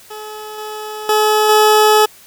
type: tone with level steps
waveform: 20% pulse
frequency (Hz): 427.4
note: G#4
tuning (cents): +50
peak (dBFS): -23 / -20 / -6 / -3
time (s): 0.1-2.06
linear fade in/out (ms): 10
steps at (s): 0.58 / 1.09 / 1.49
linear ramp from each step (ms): 2
effects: white hiss -43 dBFS RMS until 2.26 s